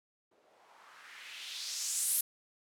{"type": "noise with low-pass filter sweep", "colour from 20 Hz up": "violet", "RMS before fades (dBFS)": -39, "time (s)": [0.31, 2.21], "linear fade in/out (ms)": 5, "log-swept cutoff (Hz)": [430, 12000], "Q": 2.2, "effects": []}